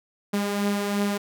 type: beating tone pair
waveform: sawtooth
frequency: 202.6 / 205.5 Hz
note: G#3 / G#3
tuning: -43 / -18 cents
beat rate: 2.9 Hz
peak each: -20 / -27 dBFS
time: 0.33-1.18 s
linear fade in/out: 10 ms
effects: none